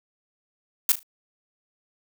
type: noise with echo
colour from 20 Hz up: blue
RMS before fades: -18 dBFS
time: 0.89-0.92 s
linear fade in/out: 2 ms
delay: 37 ms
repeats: 3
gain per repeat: -12 dB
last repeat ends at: 1.031 s
effects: none